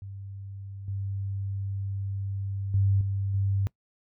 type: tone with level steps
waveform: sine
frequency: 98.3 Hz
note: G2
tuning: 5 cents sharp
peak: -37 / -29 / -20 / -26 / -23 dBFS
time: 0.02-3.67 s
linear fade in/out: 0 ms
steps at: 0.88 / 2.74 / 3.01 / 3.34 s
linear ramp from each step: 2 ms
effects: noise-tail reverb RT60 0.1 s tail -22 dB re dry

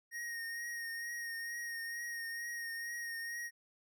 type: tone with vibrato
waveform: square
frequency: 1864.7 Hz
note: A#6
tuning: in tune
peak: -40 dBFS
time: 0.11-3.51 s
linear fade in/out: 50 ms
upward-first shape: triangle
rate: 2.2 Hz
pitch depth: 29 cents each way
effects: none

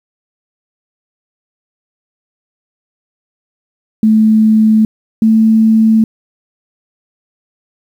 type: tone pair in turn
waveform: sine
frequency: 218 / 221.2 Hz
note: A3 / A3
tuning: -16 / +9 cents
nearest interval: unison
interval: 25 cents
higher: second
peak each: -5 dBFS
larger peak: neither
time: 4.03-4.85 / 5.22-6.04 s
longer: neither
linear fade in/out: 2 ms
effects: 7-bit

